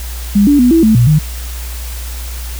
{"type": "tone with pitch steps", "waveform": "sine", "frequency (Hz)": [202.8, 288.2, 246.5, 328.7, 218.8, 120.3, 152.4], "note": ["G#3", "D4", "B3", "E4", "A3", "B2", "D#3"], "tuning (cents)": [-41, -33, -3, -5, -9, -45, -36], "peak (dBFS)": -5, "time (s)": [0.35, 1.19], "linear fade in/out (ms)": 10, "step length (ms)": 120, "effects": ["added 60 Hz sine -21 dBFS peak until 2.59 s", "white hiss -30 dBFS RMS until 2.59 s"]}